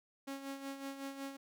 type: tone with tremolo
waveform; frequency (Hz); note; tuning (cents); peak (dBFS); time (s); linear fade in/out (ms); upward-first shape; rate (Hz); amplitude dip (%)
sawtooth; 274; C#4; -20; -36; 0.27-1.37; 10; sine; 5.4; 60
effects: none